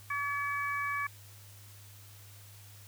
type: harmonic tone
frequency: 570 Hz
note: C#5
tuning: 48 cents sharp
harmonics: 2 / 3 / 4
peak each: -34 / -36 / -37 dBFS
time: 0.1-1.07 s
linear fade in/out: 5 ms
effects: added 101 Hz sine -52 dBFS peak until 2.87 s + white hiss -56 dBFS RMS until 2.87 s